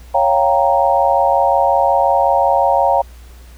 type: chord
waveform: sine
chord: G half-diminished seventh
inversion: second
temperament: equal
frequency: 554.4 / 698.5 / 784 / 932.3 Hz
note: Db5 / F5 / G5 / Bb5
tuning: 0 / 0 / 0 / 0 cents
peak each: -16 dBFS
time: 0.14-3.02 s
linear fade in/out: 10 ms
effects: added 60 Hz sine -36 dBFS peak until 3.57 s + pink hiss -47 dBFS RMS until 3.57 s